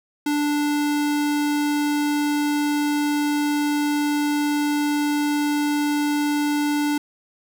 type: tone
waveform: square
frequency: 293.7 Hz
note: D4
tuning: in tune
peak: -20 dBFS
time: 0.26-6.98 s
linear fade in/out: 5 ms
effects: none